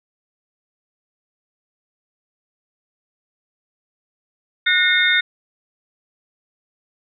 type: tone cluster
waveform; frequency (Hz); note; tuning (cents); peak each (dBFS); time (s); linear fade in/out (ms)
sine; 1462 / 1832 / 2147 / 3646; F#6 / A#6 / C7 / A#7; -21 / -31 / +44 / -39; -19; 4.66-5.21; 10
effects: none